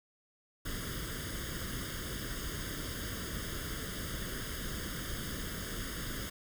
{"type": "noise with comb filter", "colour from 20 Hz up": "pink", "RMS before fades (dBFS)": -39, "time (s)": [0.65, 6.3], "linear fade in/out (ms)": 10, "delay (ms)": 0.6, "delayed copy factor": 0.85, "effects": []}